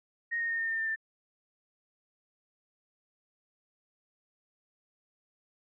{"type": "tone with pitch steps", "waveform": "sine", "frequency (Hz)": [1864.7, 1850.8, 1836.9, 1823.2, 1809.5, 1796, 1782.6], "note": ["A#6", "A#6", "A#6", "A#6", "A6", "A6", "A6"], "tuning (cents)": [0, -13, -26, -39, 48, 35, 22], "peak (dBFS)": -29, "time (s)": [0.31, 0.961], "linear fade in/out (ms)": 20, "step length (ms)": 93, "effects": []}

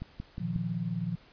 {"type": "click train", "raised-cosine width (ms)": 5, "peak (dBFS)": -24, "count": 4, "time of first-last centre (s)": [0.02, 0.562], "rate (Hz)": 5.54}
{"type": "chord", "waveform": "sine", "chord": "Bb suspended fourth", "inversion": "none", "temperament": "equal with one note detuned", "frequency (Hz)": [118.17, 155.56, 174.61], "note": ["Bb2", "Eb3", "F3"], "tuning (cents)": [24, 0, 0], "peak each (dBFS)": [-36, -36, -32], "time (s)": [0.4, 1.16], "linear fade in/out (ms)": 10}
{"effects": ["pink hiss -58 dBFS RMS until 1.32 s", "resampled to 11025 Hz"]}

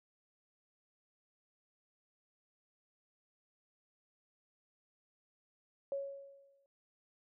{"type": "tone with exponential decay", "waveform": "sine", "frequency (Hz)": 554.4, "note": "C#5", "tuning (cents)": 0, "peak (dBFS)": -33, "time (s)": [5.92, 6.66], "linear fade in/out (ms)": 1, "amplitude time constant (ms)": 160, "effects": []}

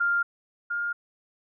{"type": "tone pair in turn", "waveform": "sine", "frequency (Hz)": [1399, 1412], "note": ["F6", "F6"], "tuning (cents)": [3, 19], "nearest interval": "unison", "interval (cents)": 16, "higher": "second", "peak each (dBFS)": [-21, -26], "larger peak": "first", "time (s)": [[0, 0.23], [0.7, 0.93]], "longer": "neither", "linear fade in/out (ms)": 10, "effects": []}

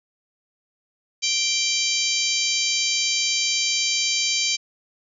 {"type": "harmonic tone", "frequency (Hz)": 784, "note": "G5", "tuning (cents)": 0, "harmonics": [3, 4, 5, 6, 7, 8, 9], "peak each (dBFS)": [-27, -27, -29, -26, -30, -27, -31], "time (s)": [1.22, 4.57], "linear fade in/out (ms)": 20, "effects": []}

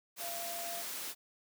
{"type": "tone in noise", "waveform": "sine", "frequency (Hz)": 686, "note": "F5", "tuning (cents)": -31, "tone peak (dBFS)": -42, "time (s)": [0.19, 0.84], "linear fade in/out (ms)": 50, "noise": "white", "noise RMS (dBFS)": -41, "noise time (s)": [0.16, 1.15], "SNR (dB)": -4, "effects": ["high-pass 200 Hz 12 dB/octave"]}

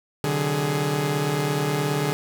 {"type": "tone cluster", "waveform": "sawtooth", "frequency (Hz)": [131.7, 149, 187.8, 417.8], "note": ["C3", "D3", "F#3", "G#4"], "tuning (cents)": [12, 25, 26, 10], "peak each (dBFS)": [-29, -20, -29, -23], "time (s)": [0.24, 2.13], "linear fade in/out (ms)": 0, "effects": []}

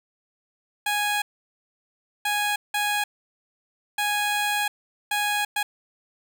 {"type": "tone bursts at uneven times", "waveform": "15% pulse", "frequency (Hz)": 829, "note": "G#5", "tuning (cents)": -3, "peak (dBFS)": -16, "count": 6, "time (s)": [[0.86, 1.22], [2.25, 2.56], [2.74, 3.04], [3.98, 4.68], [5.11, 5.45], [5.56, 5.63]], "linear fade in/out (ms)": 5, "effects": []}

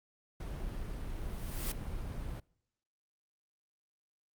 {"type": "noise", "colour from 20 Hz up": "brown", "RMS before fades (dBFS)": -39, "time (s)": [0.4, 2.4], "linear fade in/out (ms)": 5}
{"type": "noise with exponential growth", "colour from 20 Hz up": "white", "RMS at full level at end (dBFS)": -37, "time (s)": [1.07, 1.72], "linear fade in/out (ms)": 5, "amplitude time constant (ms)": 140}
{"effects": ["noise-tail reverb RT60 0.8 s tail -26 dB re dry", "Opus 48 kbps"]}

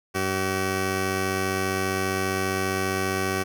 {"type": "tone pair together", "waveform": "10% pulse", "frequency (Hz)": [95, 380], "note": ["F#2", "F#4"], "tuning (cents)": [46, 46], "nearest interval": "2 octaves", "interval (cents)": 2400, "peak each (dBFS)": -19, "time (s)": [0.14, 3.44], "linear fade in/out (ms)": 20, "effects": []}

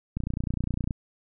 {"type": "click train", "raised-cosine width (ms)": 5, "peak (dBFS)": -16, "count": 23, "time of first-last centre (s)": [0.17, 0.908], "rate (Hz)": 29.8, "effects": []}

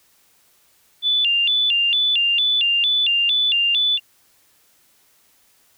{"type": "tone with vibrato", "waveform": "sine", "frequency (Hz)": 3119, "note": "G7", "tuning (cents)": -9, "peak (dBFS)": -15, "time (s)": [1.02, 4], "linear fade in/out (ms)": 50, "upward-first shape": "square", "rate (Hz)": 2.2, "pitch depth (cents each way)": 190, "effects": ["white hiss -58 dBFS RMS until 5.77 s"]}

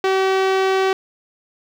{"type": "tone", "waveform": "sawtooth", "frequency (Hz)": 382.1, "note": "G4", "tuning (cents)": -44, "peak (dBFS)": -11, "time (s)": [0.04, 0.93], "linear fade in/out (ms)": 2, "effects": ["low-pass 4000 Hz 12 dB/octave", "8-bit"]}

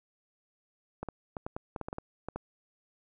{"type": "clicks", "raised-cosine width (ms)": 1, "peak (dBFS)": -22, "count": 12, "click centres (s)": [1.03, 1.087, 1.368, 1.465, 1.565, 1.762, 1.813, 1.885, 1.929, 1.984, 2.286, 2.36], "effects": []}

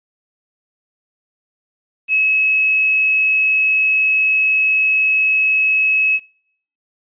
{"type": "tone with quantisation", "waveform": "sine", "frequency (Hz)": 2574, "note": "E7", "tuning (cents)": -42, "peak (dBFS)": -12, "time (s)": [2.08, 6.2], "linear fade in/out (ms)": 50, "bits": 7, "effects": ["noise-tail reverb RT60 0.7 s tail -26 dB re dry", "resampled to 8000 Hz"]}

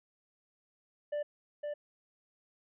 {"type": "tone with echo", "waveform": "triangle", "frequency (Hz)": 589, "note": "D5", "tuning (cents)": 5, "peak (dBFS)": -30, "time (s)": [1.12, 1.23], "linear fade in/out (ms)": 10, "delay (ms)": 510, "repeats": 1, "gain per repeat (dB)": -3, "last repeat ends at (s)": 1.74, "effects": ["resampled to 8000 Hz"]}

